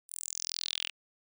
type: tone with high-pass filter sweep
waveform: sawtooth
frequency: 42.26 Hz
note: E1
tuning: 44 cents sharp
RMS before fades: -37 dBFS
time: 0.08-0.91 s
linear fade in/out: 50 ms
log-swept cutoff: 9900 to 2700 Hz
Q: 5.5
effects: none